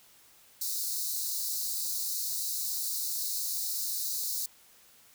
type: high-pass noise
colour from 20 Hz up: white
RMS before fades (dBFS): -33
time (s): 0.61-4.46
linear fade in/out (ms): 5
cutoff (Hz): 3900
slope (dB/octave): 96
effects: white hiss -59 dBFS RMS until 5.14 s